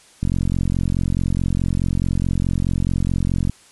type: click train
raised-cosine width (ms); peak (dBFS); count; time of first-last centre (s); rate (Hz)
5; -8; 147; 0.23-3.496; 44.7
effects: white hiss -50 dBFS RMS until 3.71 s + resampled to 24000 Hz